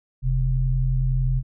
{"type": "tone pair together", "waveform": "sine", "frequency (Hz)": [40.88, 129.8], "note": ["E1", "C3"], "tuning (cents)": [-14, -13], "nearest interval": "octave + minor sixth", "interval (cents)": 2001, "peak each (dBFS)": -21, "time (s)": [0.22, 1.43], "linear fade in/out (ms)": 50, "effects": []}